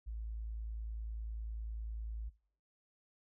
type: tone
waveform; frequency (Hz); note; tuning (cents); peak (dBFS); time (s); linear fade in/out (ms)
sine; 55; A1; 0; -39; 0.06-2.3; 20
effects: noise-tail reverb RT60 0.5 s tail -21 dB re dry